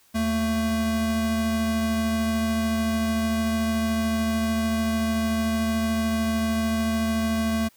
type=tone pair together; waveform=square; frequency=78.9 / 223.2 Hz; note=D#2 / A3; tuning=+25 / +25 cents; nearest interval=octave + tritone; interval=1800 cents; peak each=-32 / -23 dBFS; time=0.14-7.69 s; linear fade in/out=20 ms; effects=white hiss -59 dBFS RMS until 7.76 s